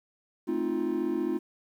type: chord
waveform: triangle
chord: F dominant seventh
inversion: first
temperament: just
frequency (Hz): 218.3 / 261.9 / 314.3 / 349.2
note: A3 / C4 / Eb4 / F4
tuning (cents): -13 / +2 / +18 / 0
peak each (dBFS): -34 / -31 / -29 / -28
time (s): 0.47-1.39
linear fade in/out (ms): 20
effects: tanh soft clip ceiling -15 dBFS + 10-bit